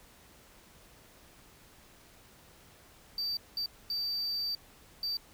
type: tone bursts at uneven times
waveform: triangle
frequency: 4643 Hz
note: D8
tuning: 21 cents flat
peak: -30 dBFS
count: 4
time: 3.18-3.37 / 3.57-3.66 / 3.9-4.55 / 5.03-5.17 s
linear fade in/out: 2 ms
effects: pink hiss -58 dBFS RMS until 5.33 s